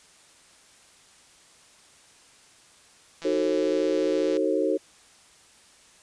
click train, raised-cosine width 0.2 ms, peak -23 dBFS, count 193, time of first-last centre 3.22-4.37 s, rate 167 Hz
sine chord, D# diminished seventh, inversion none, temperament just, 311.1 / 373.4 / 448 / 537.6 Hz, D#4 / F#4 / A4 / C5, 0 / +16 / +31 / +47 cents, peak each -27 dBFS, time 3.24-4.78 s, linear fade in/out 20 ms
effects white hiss -55 dBFS RMS until 6.02 s + resampled to 22050 Hz

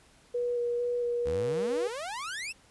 sine tone with vibrato, 481.9 Hz, B4, 43 cents flat, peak -27 dBFS, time 0.34-1.88 s, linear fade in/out 10 ms, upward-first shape square, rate 2.2 Hz, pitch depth 11 cents each way
sawtooth exponential sweep, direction up, 67.5 to 2794 Hz, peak -31 dBFS, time 1.25-2.53 s, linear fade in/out 20 ms
effects pink hiss -60 dBFS RMS until 2.7 s + resampled to 24000 Hz

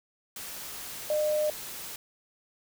sine tone in noise, 606 Hz, D#5, 46 cents flat, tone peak -24 dBFS, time 1.1-1.5 s, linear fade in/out 2 ms, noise white, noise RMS -40 dBFS, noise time 0.36-1.96 s, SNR +13 dB, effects none

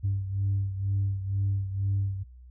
sine beating tone pair, 98 / 100.1 Hz, G2 / G2, 0 / +37 cents, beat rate 2.1 Hz, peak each -25 / -31 dBFS, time 0.03-2.24 s, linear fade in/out 20 ms, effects tanh soft clip ceiling -20 dBFS + added 62 Hz sine -46 dBFS peak until 2.5 s

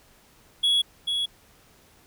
triangle tone with echo, 3355 Hz, G#7, 17 cents sharp, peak -17 dBFS, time 0.63-0.82 s, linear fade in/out 10 ms, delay 440 ms, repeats 1, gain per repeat -5 dB, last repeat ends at 1.26 s, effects pink hiss -57 dBFS RMS until 2.06 s

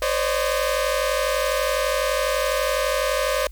sawtooth tone cluster, 515 / 555 / 607 Hz, C5 / C#5 / D#5, -28 / +2 / -43 cents, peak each -21 dBFS, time 0.02-3.47 s, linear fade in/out 2 ms, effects added 50 Hz sine -36 dBFS peak until 3.51 s + white hiss -57 dBFS RMS until 3.51 s

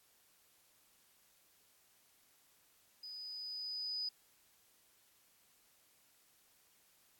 sine tone with level ramp, 4978 Hz, D#8, in tune, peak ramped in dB -46 to -36 dBFS, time 3.03-4.09 s, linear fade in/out 5 ms, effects white hiss -70 dBFS RMS until 7.19 s + AAC 64 kbps

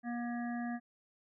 harmonic tone, 238.7 Hz, A#3, 41 cents sharp, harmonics 1 / 3 / 5 / 7 / 8, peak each -36 / -43 / -54 / -47 / -53 dBFS, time 0.03-0.8 s, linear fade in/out 50 ms, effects none

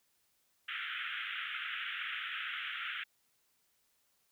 pink band-pass noise, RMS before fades -40 dBFS, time 0.68-3.04 s, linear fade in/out 10 ms, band 1300 to 3400 Hz, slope 96 dB/octave, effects white hiss -75 dBFS RMS until 4.31 s

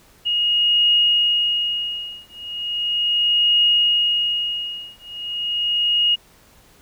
sine tone with tremolo, 2871 Hz, F7, 47 cents sharp, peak -12 dBFS, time 0.25-6.16 s, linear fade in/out 20 ms, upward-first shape triangle, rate 0.37 Hz, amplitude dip 100%, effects pink hiss -52 dBFS RMS until 6.81 s

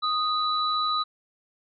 sine tone pair together, 1244.5 / 3951 Hz, D#6 / B7, 0 / 0 cents, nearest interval octave + minor sixth, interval 2000 cents, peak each -24 / -28 dBFS, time 0.02-1.04 s, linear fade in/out 20 ms, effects none

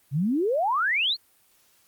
sine exponential sweep, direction up, 128 to 4485 Hz, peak -21 dBFS, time 0.11-1.17 s, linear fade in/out 50 ms, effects white hiss -62 dBFS RMS until 1.87 s + Opus 32 kbps

